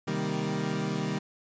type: chord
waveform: 30% pulse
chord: C minor seventh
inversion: none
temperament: equal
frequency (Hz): 130.81 / 155.56 / 196 / 233.1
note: C3 / Eb3 / G3 / Bb3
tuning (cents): 0 / 0 / 0 / 0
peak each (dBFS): -35 / -30 / -30 / -33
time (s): 0.07-1.19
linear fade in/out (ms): 10
effects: resampled to 16000 Hz